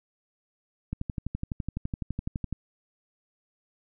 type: click train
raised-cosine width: 5 ms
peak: -18 dBFS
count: 20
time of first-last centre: 0.93-2.527 s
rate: 11.9 Hz
effects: none